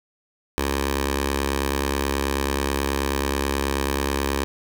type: tone with notch filter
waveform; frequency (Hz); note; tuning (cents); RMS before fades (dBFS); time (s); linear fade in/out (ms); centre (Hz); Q
10% pulse; 69.3; C#2; 0; -24; 0.58-4.44; 0; 150; 0.51
effects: none